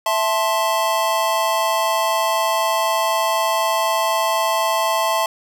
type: chord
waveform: square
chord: A minor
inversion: second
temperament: just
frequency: 660 / 880 / 1056 Hz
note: E5 / A5 / C6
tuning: +2 / 0 / +16 cents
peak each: -22 dBFS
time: 0.06-5.26 s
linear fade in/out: 2 ms
effects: none